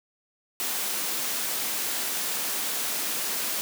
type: high-pass noise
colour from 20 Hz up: white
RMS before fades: -29 dBFS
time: 0.6-3.61 s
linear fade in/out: 0 ms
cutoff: 180 Hz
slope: 24 dB/octave
effects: none